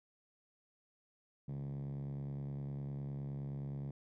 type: tone with band-pass filter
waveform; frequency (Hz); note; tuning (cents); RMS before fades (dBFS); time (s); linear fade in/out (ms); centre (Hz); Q
5% pulse; 69.7; C#2; +10; -42; 1.48-3.91; 5; 150; 5
effects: none